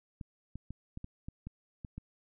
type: clicks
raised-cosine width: 5 ms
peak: -29 dBFS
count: 9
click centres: 0.212 / 0.556 / 0.706 / 0.974 / 1.044 / 1.285 / 1.47 / 1.848 / 1.98 s
effects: none